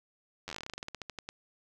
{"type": "slowing click train", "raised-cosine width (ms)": 0.2, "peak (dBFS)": -22, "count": 21, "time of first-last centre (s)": [0.48, 1.289], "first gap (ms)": 10, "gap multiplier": 1.13, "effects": []}